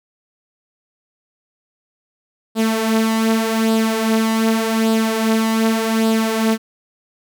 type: tone with flanger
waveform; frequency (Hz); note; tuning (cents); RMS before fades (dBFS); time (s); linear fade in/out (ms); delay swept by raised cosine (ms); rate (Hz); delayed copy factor
sawtooth; 222.8; A3; +22; -17; 2.55-6.58; 50; 0.23 to 5.53; 0.85; +0.55
effects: none